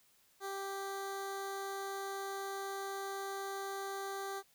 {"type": "tone with notch filter", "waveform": "15% pulse", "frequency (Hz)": 392, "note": "G4", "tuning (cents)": 0, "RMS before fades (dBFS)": -41, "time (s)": [0.4, 4.43], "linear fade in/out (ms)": 50, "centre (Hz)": 2700, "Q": 1.6, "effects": ["white hiss -69 dBFS RMS until 4.54 s"]}